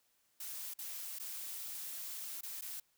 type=noise with dropouts; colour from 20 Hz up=blue; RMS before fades=-44 dBFS; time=0.4-2.8 s; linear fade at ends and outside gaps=5 ms; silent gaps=0.738-0.787 / 1.188-1.197 / 2.41-2.431 / 2.611-2.62 s; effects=white hiss -75 dBFS RMS until 2.97 s